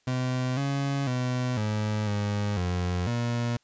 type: tone with pitch steps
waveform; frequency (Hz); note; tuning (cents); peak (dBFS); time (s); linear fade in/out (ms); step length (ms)
30% pulse; 127.4 / 139.4 / 125.6 / 106.6 / 103.1 / 89.4 / 118.9; C3 / C#3 / B2 / G#2 / G#2 / F2 / A#2; -46 / +10 / +30 / +46 / -12 / +41 / +35; -23; 0.07-3.57; 5; 500
effects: white hiss -68 dBFS RMS until 3.63 s + resampled to 16000 Hz